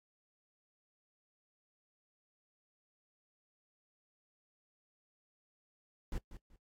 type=noise with echo; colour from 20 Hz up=brown; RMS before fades=-37 dBFS; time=6.12-6.18 s; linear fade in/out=2 ms; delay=190 ms; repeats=2; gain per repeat=-12 dB; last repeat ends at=6.56 s; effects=noise-tail reverb RT60 0.1 s tail -20 dB re dry + AAC 48 kbps